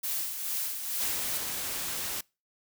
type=noise with tremolo; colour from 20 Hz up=blue; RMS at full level=-31 dBFS; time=0.03-1.38 s; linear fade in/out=10 ms; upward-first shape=sine; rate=2.3 Hz; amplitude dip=50%
type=noise; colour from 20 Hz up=white; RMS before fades=-34 dBFS; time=1-2.21 s; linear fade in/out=5 ms
effects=noise-tail reverb RT60 0.3 s tail -26 dB re dry